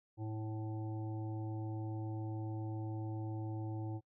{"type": "harmonic tone", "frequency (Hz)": 109.1, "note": "A2", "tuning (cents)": -14, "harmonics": [1, 3, 5, 7, 8], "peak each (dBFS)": [-39, -44, -55, -53, -57], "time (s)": [0.17, 4.01], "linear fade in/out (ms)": 50, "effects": ["noise-tail reverb RT60 0.1 s tail -25 dB re dry"]}